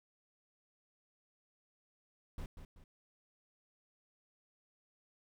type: noise with echo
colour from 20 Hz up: brown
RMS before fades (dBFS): -42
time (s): 2.38-2.46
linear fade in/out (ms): 2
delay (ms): 190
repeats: 2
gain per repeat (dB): -8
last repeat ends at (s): 2.84
effects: none